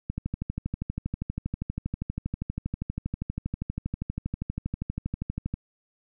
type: click train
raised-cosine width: 5 ms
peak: -17 dBFS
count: 69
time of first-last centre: 0.1-5.54 s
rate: 12.5 Hz
effects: none